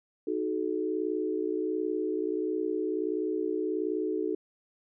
sine chord, D# diminished, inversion none, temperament equal with one note detuned, 311.1 / 370 / 431.4 Hz, D#4 / F#4 / A4, 0 / 0 / -34 cents, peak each -32 dBFS, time 0.27-4.35 s, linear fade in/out 5 ms, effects none

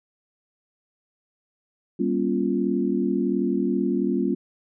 sine chord, G half-diminished seventh, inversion none, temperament equal with one note detuned, 196 / 238.8 / 277.2 / 349.2 Hz, G3 / Bb3 / Db4 / F4, 0 / +42 / 0 / 0 cents, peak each -26 dBFS, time 1.99-4.35 s, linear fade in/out 10 ms, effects none

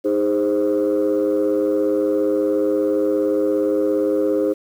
sine chord, Ab major, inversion second, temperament equal with one note detuned, 311.1 / 408.6 / 523.3 Hz, Eb4 / Ab4 / C5, 0 / -28 / 0 cents, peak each -19 dBFS, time 0.04-4.54 s, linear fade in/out 20 ms, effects tanh soft clip ceiling -11 dBFS + 8-bit

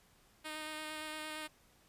5% pulse tone with vibrato, 309 Hz, D#4, 12 cents flat, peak -30 dBFS, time 0.44-1.48 s, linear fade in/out 20 ms, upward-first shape square, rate 8.7 Hz, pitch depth 11 cents each way, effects pink hiss -67 dBFS RMS until 1.88 s + resampled to 32000 Hz

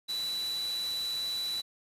sine tone in noise, 3959 Hz, B7, 3 cents sharp, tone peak -31 dBFS, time 0.08-1.62 s, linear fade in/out 20 ms, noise white, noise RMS -43 dBFS, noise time 0.08-1.62 s, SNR +9 dB, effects resampled to 32000 Hz

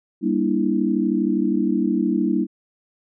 sine chord, E half-diminished seventh, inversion first, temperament just, 197.78 / 237.3 / 296.7 / 329.6 Hz, G3 / Bb3 / D4 / E4, +16 / +31 / +18 / 0 cents, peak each -23 dBFS, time 0.21-2.47 s, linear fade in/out 50 ms, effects none

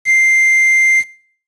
triangle tone with quantisation, 2093 Hz, C7, in tune, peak -6 dBFS, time 0.05-1.04 s, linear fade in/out 50 ms, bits 5, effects noise-tail reverb RT60 0.5 s tail -20 dB re dry + resampled to 22050 Hz

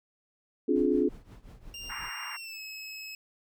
sine chord, D half-diminished seventh, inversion third, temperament just, 264.3 / 293.7 / 352.4 / 422.9 Hz, C4 / D4 / F4 / Ab4, +18 / 0 / +16 / +31 cents, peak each -28 dBFS, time 0.68-1.09 s, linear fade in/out 10 ms
brown noise with tremolo, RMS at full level -45 dBFS, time 0.75-2.1 s, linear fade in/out 10 ms, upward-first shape triangle, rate 5.6 Hz, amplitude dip 85%
25% pulse tone with pitch glide, 2794 to 2577 Hz, F7 to E7, 0 to -40 cents, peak -36 dBFS, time 1.74-3.15 s, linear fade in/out 2 ms, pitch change -140 cents, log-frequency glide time 2.31-2.6 s
pink band-pass noise, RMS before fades -40 dBFS, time 1.89-2.37 s, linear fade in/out 10 ms, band 930 to 2300 Hz, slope 48 dB/octave
effects none

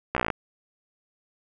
slowing click train, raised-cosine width 0.5 ms, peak -9 dBFS, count 10, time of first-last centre 0.15-0.302 s, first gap 15 ms, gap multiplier 1.03, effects none

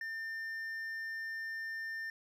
triangle tone with hard clipping, 1800 Hz, A6, 39 cents sharp, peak -39 dBFS, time 0.01-2.1 s, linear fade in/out 2 ms, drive 7 dB, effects none

